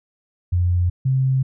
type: tone pair in turn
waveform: sine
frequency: 88.6 / 132.02 Hz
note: F2 / C3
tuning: +25 / +16 cents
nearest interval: perfect fifth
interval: 691 cents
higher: second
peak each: -15 / -15 dBFS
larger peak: neither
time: 0.52-0.9 / 1.05-1.43 s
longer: neither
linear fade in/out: 10 ms
effects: none